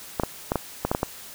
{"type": "clicks", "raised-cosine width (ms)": 1, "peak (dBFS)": -8, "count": 8, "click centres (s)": [0.198, 0.235, 0.519, 0.557, 0.85, 0.915, 0.949, 1.031], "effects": ["white hiss -42 dBFS RMS until 1.34 s"]}